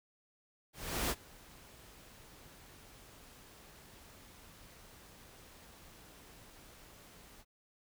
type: noise with ADSR envelope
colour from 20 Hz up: pink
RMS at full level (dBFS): -33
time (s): 0.73-7.45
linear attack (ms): 370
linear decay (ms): 50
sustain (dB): -24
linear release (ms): 48
effects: none